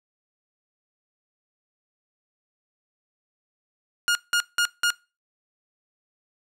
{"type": "tone bursts", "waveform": "sawtooth", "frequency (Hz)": 1426, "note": "F6", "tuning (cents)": 36, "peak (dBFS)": -15, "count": 4, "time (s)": [4.08, 4.904], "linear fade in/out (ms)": 0, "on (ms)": 71, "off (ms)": 180, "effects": ["noise-tail reverb RT60 0.3 s tail -23 dB re dry", "low-pass 11000 Hz 12 dB/octave"]}